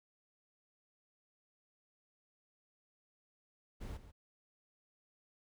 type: noise with echo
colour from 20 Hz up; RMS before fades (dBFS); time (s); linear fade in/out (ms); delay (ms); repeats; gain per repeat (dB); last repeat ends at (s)
brown; -44; 3.8-3.98; 20; 140; 1; -12; 4.12
effects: none